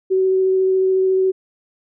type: tone with vibrato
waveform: sine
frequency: 377.7 Hz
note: F#4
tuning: 36 cents sharp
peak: -13 dBFS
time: 0.1-1.32 s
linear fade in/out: 20 ms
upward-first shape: sine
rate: 14 Hz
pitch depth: 8 cents each way
effects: none